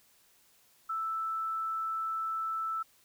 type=tone; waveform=sine; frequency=1320 Hz; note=E6; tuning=2 cents sharp; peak=-31 dBFS; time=0.89-2.83 s; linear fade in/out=10 ms; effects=white hiss -65 dBFS RMS until 3.04 s